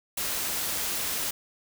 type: noise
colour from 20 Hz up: white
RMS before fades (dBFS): -30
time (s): 0.17-1.31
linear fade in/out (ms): 5
effects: none